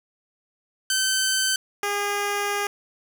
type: tone pair in turn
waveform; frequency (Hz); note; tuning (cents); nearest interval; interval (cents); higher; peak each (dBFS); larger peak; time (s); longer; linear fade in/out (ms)
10% pulse; 1538 / 407.4; G6 / G#4; -33 / -33; octave + major seventh; 2300; first; -12 / -15; first; 0.9-1.56 / 1.83-2.67; second; 2
effects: none